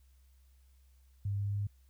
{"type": "tone with pitch steps", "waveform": "sine", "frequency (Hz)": [100.3, 101.06, 101.82], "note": ["G2", "G#2", "G#2"], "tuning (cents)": [40, -47, -34], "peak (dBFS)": -31, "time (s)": [1.25, 1.67], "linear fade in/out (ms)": 5, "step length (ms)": 140, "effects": ["added 65 Hz sine -60 dBFS peak until 1.89 s", "white hiss -75 dBFS RMS until 1.89 s"]}